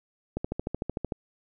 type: click train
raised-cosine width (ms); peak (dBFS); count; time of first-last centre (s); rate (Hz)
2; -16; 11; 0.37-1.122; 13.3
effects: none